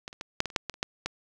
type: clicks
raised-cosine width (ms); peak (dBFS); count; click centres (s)
0.2; -20 / -28 / -19 / -6 / -15 / -29 / -7 / -15 / -30 / -10 / -13; 11; 0.079 / 0.129 / 0.211 / 0.404 / 0.457 / 0.502 / 0.562 / 0.697 / 0.741 / 0.829 / 1.06
effects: none